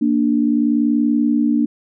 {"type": "tone pair together", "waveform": "sine", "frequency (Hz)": [233.1, 293.7], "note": ["A#3", "D4"], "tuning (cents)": [0, 0], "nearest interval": "major third", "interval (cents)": 400, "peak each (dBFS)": -16, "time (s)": [0.01, 1.66], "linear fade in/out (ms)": 10, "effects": []}